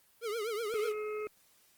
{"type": "tone with vibrato", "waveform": "square", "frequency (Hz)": 440, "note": "A4", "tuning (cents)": 0, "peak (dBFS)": -34, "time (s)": [0.21, 0.94], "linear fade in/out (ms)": 50, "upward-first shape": "triangle", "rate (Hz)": 8.1, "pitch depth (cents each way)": 160}
{"type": "harmonic tone", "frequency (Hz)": 425.4, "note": "G#4", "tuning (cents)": 42, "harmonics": [1, 3, 5, 6], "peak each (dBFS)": [-35, -45, -49, -51], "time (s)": [0.74, 1.27], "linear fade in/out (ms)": 0}
{"effects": ["white hiss -66 dBFS RMS until 1.77 s", "Opus 24 kbps"]}